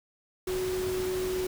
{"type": "tone in noise", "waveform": "sine", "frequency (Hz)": 370, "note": "F#4", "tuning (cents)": 0, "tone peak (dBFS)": -28, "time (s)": [0.47, 1.47], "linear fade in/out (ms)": 5, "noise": "pink", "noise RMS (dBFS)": -38, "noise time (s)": [0.47, 1.47], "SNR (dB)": 7, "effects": []}